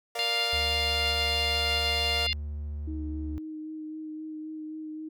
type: chord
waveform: sawtooth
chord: Bb major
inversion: none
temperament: equal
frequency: 466.2 / 587.3 / 698.5 Hz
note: Bb4 / D5 / F5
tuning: 0 / 0 / 0 cents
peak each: -33 / -36 / -30 dBFS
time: 0.15-2.27 s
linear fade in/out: 5 ms
type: harmonic tone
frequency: 700 Hz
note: F5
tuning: 4 cents sharp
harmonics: 3 / 4 / 5 / 6 / 7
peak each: -34 / -30 / -33 / -32 / -37 dBFS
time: 0.19-2.33 s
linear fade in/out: 0 ms
type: tone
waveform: triangle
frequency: 73.8 Hz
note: D2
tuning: 9 cents sharp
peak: -30 dBFS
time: 0.53-3.38 s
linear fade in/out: 0 ms
type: tone with vibrato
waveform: sine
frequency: 311.1 Hz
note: D#4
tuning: in tune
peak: -35 dBFS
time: 2.87-5.09 s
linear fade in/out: 10 ms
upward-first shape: sine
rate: 3.8 Hz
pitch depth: 14 cents each way
effects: none